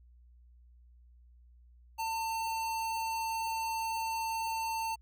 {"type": "tone", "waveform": "square", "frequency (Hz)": 899, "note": "A5", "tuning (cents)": 37, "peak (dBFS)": -33, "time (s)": [1.98, 4.96], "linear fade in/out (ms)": 20, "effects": ["added 60 Hz sine -56 dBFS peak until 5.01 s"]}